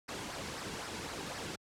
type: noise with flanger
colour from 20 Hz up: pink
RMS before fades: -41 dBFS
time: 0.08-1.56 s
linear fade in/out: 10 ms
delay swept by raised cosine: 0.29 to 1.69 ms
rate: 3.9 Hz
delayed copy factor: -0.5
effects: high-pass 60 Hz 12 dB/octave + low-pass 8000 Hz 12 dB/octave